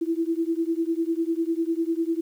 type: beating tone pair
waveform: sine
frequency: 326.8 / 336.8 Hz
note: E4 / E4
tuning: -15 / +37 cents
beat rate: 10 Hz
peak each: -25 / -26 dBFS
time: 0.01-2.21 s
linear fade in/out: 10 ms
effects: 9-bit